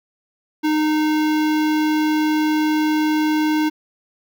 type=tone with notch filter; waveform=square; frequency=307.5 Hz; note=D#4; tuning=20 cents flat; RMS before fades=-18 dBFS; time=0.63-3.7 s; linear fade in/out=20 ms; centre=8900 Hz; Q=0.63; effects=none